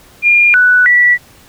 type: tone with pitch steps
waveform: sine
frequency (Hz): 2411 / 1484 / 1952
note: D7 / F#6 / B6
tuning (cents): +45 / +5 / -21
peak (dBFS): -5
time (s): 0.22-1.18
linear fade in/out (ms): 50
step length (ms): 320
effects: pink hiss -43 dBFS RMS until 1.48 s